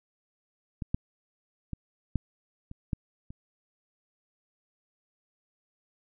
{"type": "clicks", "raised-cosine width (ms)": 5, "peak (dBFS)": [-21, -14, -22, -14, -29, -16, -30], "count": 7, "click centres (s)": [0.822, 0.945, 1.733, 2.157, 2.714, 2.932, 3.305], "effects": []}